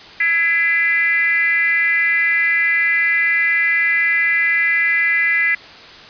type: tone with frequency modulation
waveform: sine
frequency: 2019 Hz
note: B6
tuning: 38 cents sharp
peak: -13 dBFS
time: 0.2-5.55 s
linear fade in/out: 5 ms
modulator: 351 Hz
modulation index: 0.83
effects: white hiss -38 dBFS RMS until 6.09 s + resampled to 11025 Hz